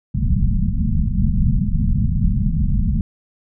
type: low-pass noise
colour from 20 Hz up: pink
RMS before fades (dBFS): -17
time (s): 0.14-3.01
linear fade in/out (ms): 2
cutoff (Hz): 230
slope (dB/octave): 96
effects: none